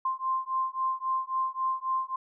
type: beating tone pair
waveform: sine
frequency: 1046.5 / 1050.2 Hz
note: C6 / C6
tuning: 0 / +6 cents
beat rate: 3.7 Hz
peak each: -30 dBFS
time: 0.05-2.16 s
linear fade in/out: 5 ms
effects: none